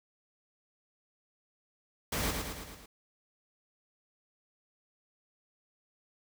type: noise with echo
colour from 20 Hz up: pink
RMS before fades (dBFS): -33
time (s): 2.12-2.31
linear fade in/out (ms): 5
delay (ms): 110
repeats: 5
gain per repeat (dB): -4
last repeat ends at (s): 2.86
effects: none